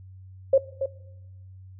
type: tone with echo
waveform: sine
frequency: 540 Hz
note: C#5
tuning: 45 cents flat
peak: -13 dBFS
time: 0.53-0.58 s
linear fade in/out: 5 ms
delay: 280 ms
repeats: 1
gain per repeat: -9 dB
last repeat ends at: 0.86 s
effects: noise-tail reverb RT60 1.0 s tail -20 dB re dry + added 94 Hz sine -43 dBFS peak until 1.79 s